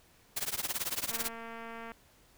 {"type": "noise with tremolo", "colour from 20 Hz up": "white", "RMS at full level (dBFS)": -31, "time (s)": [0.36, 1.29], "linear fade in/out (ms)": 10, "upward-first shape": "triangle", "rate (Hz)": 18, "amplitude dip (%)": 100}
{"type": "click train", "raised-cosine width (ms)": 0.5, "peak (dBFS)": -30, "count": 186, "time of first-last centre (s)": [1.11, 1.918], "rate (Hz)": 229}
{"effects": ["pink hiss -63 dBFS RMS until 2.37 s"]}